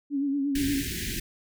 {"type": "tone with vibrato", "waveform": "sine", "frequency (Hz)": 280, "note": "C#4", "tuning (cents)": 18, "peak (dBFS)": -24, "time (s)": [0.1, 0.84], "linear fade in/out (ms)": 50, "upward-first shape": "sine", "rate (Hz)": 8.6, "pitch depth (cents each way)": 53}
{"type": "band-stop noise", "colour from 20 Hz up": "pink", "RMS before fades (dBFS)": -32, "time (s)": [0.55, 1.2], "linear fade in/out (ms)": 5, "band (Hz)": [400, 1600], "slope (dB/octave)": 96}
{"effects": []}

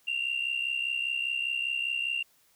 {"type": "tone pair together", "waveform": "sine", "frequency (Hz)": [2727, 2792], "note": ["F7", "F7"], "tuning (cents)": [-42, -1], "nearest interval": "unison", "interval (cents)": 41, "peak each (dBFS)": [-31, -29], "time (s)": [0.07, 2.23], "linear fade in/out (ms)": 10, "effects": ["tanh soft clip ceiling -22 dBFS", "white hiss -65 dBFS RMS until 2.55 s"]}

